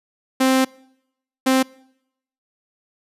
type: tone bursts at uneven times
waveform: sawtooth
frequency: 262.1 Hz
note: C4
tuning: 3 cents sharp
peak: -10 dBFS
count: 2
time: 0.4-0.65 / 1.46-1.63 s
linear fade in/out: 10 ms
effects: noise-tail reverb RT60 0.8 s tail -25 dB re dry + resampled to 32000 Hz